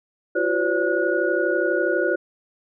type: tone cluster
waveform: sine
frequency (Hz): 340.4 / 372.6 / 513 / 573 / 1454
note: F4 / F#4 / C5 / D5 / F#6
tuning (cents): -44 / +12 / -34 / -43 / -31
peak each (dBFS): -25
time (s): 0.35-2.16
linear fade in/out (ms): 10
effects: none